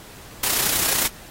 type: noise with amplitude modulation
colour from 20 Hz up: white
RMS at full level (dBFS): -19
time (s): 0.43-1.08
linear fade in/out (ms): 5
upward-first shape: sine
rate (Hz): 30.8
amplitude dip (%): 50
effects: pink hiss -43 dBFS RMS until 1.3 s + AAC 48 kbps